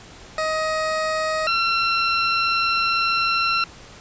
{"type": "tone pair in turn", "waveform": "20% pulse", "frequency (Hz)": [629, 1357.7], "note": ["D#5", "F6"], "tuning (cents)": [19, -49], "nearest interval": "octave + minor second", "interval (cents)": 1332, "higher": "second", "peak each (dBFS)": [-16, -13], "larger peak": "second", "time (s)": [[0.38, 1.47], [1.47, 3.64]], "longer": "second", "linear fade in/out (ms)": 2, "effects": ["pink hiss -43 dBFS RMS until 4 s", "resampled to 16000 Hz"]}